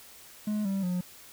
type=tone with pitch steps; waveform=triangle; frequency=211.2 / 194.79 / 179.66 Hz; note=G#3 / G3 / F3; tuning=+29 / -11 / +49 cents; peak=-25 dBFS; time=0.47-1.01 s; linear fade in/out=5 ms; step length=180 ms; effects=white hiss -51 dBFS RMS until 1.32 s